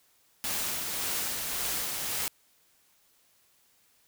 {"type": "noise with tremolo", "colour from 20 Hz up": "white", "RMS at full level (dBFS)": -31, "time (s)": [0.44, 2.28], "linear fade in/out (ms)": 0, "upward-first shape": "sine", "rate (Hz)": 1.8, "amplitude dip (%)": 30, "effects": ["white hiss -66 dBFS RMS until 4.07 s"]}